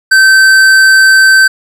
triangle tone with tanh clipping, 1547 Hz, G6, 23 cents flat, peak -4 dBFS, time 0.11-1.48 s, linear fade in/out 10 ms, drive 18 dB, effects none

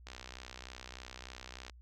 click train, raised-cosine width 0.2 ms, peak -28 dBFS, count 104, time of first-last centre 0.07-1.697 s, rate 63.3 Hz, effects added 60 Hz sine -53 dBFS peak until 1.81 s

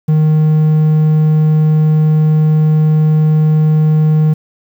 triangle tone, 154.8 Hz, D#3, 9 cents flat, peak -5 dBFS, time 0.08-4.34 s, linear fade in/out 10 ms, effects 7-bit

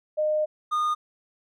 sine / triangle tone pair in turn, 612 / 1224 Hz, D#5 / D#6, -29 / -29 cents, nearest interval octave, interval 1200 cents, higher second, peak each -21 / -20 dBFS, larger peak second, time 0.17-0.46 / 0.71-0.95 s, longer first, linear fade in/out 20 ms, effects none

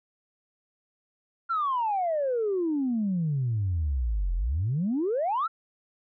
sine exponential two-way sweep, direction down then up, 1396.9 to 41.2 to 1396.9 Hz, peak -23 dBFS, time 1.49-5.48 s, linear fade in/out 20 ms, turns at 4.35 s, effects tanh soft clip ceiling -20 dBFS

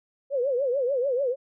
sine tone with vibrato, 523.3 Hz, C5, in tune, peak -22 dBFS, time 0.3-1.36 s, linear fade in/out 50 ms, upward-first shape triangle, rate 6.8 Hz, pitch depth 190 cents each way, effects none

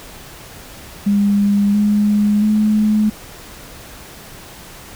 sine tone with pitch steps, 202.6 / 207.8 / 213.2 Hz, G#3 / G#3 / G#3, -43 / +1 / +46 cents, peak -11 dBFS, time 1.06-3.1 s, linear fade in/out 10 ms, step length 680 ms, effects pink hiss -37 dBFS RMS until 4.95 s

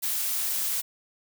blue noise, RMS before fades -28 dBFS, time 0.02-0.82 s, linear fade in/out 20 ms, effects none

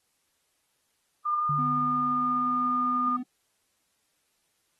sine tone with pitch glide, 1204 to 1216.6 Hz, D6 to D#6, +43 to -39 cents, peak -24 dBFS, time 1.25-3.17 s, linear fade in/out 10 ms, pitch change +18 cents, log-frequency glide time 1.38-1.43 s
sine tone with exponential decay, 147 Hz, D3, 2 cents sharp, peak -28 dBFS, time 1.49-3.24 s, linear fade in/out 5 ms, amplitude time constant 380 ms
triangle tone, 250 Hz, B3, 21 cents sharp, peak -29 dBFS, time 1.58-3.23 s, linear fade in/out 10 ms
effects white hiss -73 dBFS RMS until 4.79 s + AAC 32 kbps

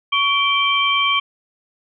sine tone cluster, 1123 / 2337 / 3145 Hz, C#6 / D7 / G7, +22 / -9 / +5 cents, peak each -19 dBFS, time 0.12-1.2 s, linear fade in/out 10 ms, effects none

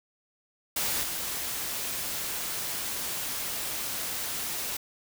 white noise with level steps, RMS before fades -29 / -33 dBFS, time 0.76-4.77 s, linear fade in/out 5 ms, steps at 1.03 s, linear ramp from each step 2 ms, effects none

